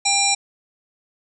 harmonic tone, 796 Hz, G5, 26 cents sharp, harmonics 1 / 3 / 5 / 7 / 9 / 10, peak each -23 / -23 / -23 / -23 / -23 / -23 dBFS, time 0.05-0.35 s, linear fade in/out 10 ms, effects none

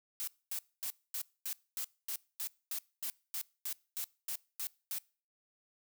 blue noise bursts, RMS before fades -38 dBFS, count 16, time 0.2-4.984 s, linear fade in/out 0 ms, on 74 ms, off 240 ms, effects noise-tail reverb RT60 0.4 s tail -24 dB re dry

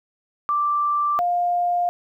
sine tone pair in turn, 1174.7 / 704.8 Hz, D6 / F5, 0 / +16 cents, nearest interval major sixth, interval 884 cents, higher first, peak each -18 dBFS, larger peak neither, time 0.49-1.19 / 1.19-1.89 s, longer neither, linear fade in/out 0 ms, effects 10-bit

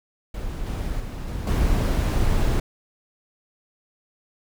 brown noise with level steps, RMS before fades -30 / -27 / -31 / -29 / -20 dBFS, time 0.34-2.6 s, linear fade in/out 5 ms, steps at 0.66 / 1 / 1.28 / 1.47 s, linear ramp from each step 2 ms, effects none

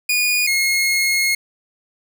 sawtooth tone pair in turn, 2452 / 2159 Hz, D#7 / C#7, -26 / -46 cents, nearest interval major second, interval 220 cents, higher first, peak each -12 dBFS, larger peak neither, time 0.09-0.47 / 0.47-1.35 s, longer second, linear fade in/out 5 ms, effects none

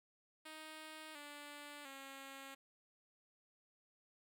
5% pulse tone with pitch steps, 312.4 / 291.5 / 272 Hz, D#4 / D4 / C#4, +7 / -13 / -33 cents, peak -39 dBFS, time 0.45-2.55 s, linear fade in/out 10 ms, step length 700 ms, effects none

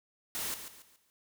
white noise with echo, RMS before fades -36 dBFS, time 0.35-0.54 s, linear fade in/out 0 ms, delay 140 ms, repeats 4, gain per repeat -9 dB, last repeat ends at 1.1 s, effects none

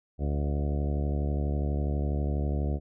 harmonic tone with a mistuned harmonic, 72.2 Hz, D2, 29 cents flat, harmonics 1 / 2 / 3 / 4 / 5 / 6 / 7 / 8 / 9 / 10, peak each -27 / -33 / -37 / -39 / -41 / -43 / -44 / -45 / -46 / -47 dBFS, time 0.18-2.8 s, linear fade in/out 50 ms, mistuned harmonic 9, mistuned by -22 cents, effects none

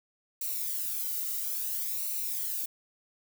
violet noise with flanger, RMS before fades -33 dBFS, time 0.41-2.66 s, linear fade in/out 5 ms, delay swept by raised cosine 0.59 to 1.2 ms, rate 0.59 Hz, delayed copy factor -0.6, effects none

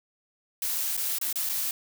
blue noise with dropouts, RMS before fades -29 dBFS, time 0.62-1.71 s, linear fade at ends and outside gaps 2 ms, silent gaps 0.968-0.975 / 1.186-1.213 / 1.328-1.357 / 1.491-1.495 s, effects none

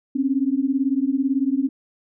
sine beating tone pair, 261.6 / 279.6 Hz, C4 / C#4, 0 / +15 cents, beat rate 18 Hz, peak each -21 dBFS, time 0.15-1.69 s, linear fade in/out 10 ms, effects none

